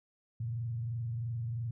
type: tone with frequency modulation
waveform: sine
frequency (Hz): 116.54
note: A#2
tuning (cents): 0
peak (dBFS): -33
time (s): 0.4-1.71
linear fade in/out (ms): 5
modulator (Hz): 23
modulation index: 0.41
effects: none